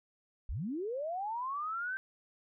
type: linear sweep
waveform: sine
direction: up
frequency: 36.22 to 1568 Hz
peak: -34 dBFS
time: 0.49-1.97 s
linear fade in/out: 0 ms
effects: none